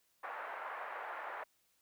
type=band-pass noise; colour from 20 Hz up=pink; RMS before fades=-44 dBFS; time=0.23-1.44 s; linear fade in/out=10 ms; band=640 to 1800 Hz; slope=24 dB/octave; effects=white hiss -75 dBFS RMS until 1.81 s